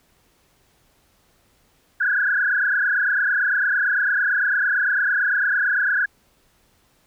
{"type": "tone with frequency modulation", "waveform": "sine", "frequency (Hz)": 1568, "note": "G6", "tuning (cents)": 0, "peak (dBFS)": -17, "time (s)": [2, 6.06], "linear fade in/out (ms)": 10, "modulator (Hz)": 28.9, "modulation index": 4.2, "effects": ["pink hiss -61 dBFS RMS until 7.06 s"]}